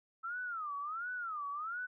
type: tone with vibrato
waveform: sine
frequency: 1300 Hz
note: E6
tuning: 24 cents flat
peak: -37 dBFS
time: 0.23-1.87 s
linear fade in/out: 20 ms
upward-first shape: sine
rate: 1.4 Hz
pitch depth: 240 cents each way
effects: none